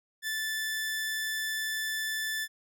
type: tone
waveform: sawtooth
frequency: 1754 Hz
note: A6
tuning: 6 cents flat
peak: -27 dBFS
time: 0.22-2.48 s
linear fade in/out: 50 ms
effects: none